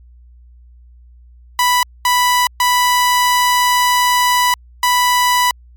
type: tone bursts at uneven times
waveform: sawtooth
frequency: 987.8 Hz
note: B5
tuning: in tune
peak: -7 dBFS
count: 4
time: 1.59-1.83 / 2.05-2.47 / 2.6-4.54 / 4.83-5.51 s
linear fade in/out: 2 ms
effects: added 60 Hz sine -40 dBFS peak until 5.76 s + MP3 96 kbps